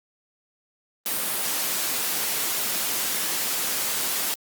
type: high-pass noise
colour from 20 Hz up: white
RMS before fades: -26 dBFS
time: 1.06-4.34 s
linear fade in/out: 0 ms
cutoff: 170 Hz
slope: 12 dB/octave
effects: Opus 32 kbps